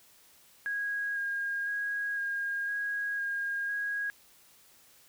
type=tone with vibrato; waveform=sine; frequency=1634 Hz; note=G#6; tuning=29 cents flat; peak=-30 dBFS; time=0.66-4.1 s; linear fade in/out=0 ms; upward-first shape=square; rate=0.99 Hz; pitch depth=13 cents each way; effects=white hiss -60 dBFS RMS until 5.08 s